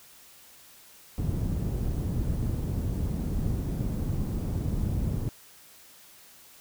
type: low-pass noise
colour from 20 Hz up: white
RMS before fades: -29 dBFS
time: 1.18-5.29 s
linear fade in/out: 0 ms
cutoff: 140 Hz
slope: 12 dB/octave
effects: white hiss -53 dBFS RMS until 6.6 s